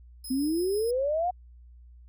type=tone with tremolo; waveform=5% pulse; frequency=5110 Hz; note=D#8; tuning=45 cents sharp; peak=-32 dBFS; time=0.24-0.91 s; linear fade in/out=5 ms; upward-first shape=sine; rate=6.2 Hz; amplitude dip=30%
type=exponential sweep; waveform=sine; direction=up; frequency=253.3 to 740 Hz; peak=-24 dBFS; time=0.3-1.31 s; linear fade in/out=10 ms
effects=added 60 Hz sine -48 dBFS peak until 2.08 s